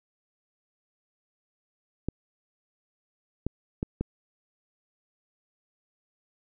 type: clicks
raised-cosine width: 3 ms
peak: -15 dBFS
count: 4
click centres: 2.086 / 3.466 / 3.829 / 4.01 s
effects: none